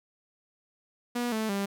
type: tone with pitch steps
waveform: sawtooth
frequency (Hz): 241.8 / 219.2 / 198.68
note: B3 / A3 / G3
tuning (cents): -36 / -6 / +24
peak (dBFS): -24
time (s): 1.15-1.66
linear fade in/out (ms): 10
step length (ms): 170
effects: none